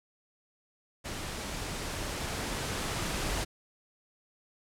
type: noise with level ramp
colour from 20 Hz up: pink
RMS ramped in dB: -38 to -32 dBFS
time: 1.04-3.45 s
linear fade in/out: 20 ms
effects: low-pass 10000 Hz 12 dB/octave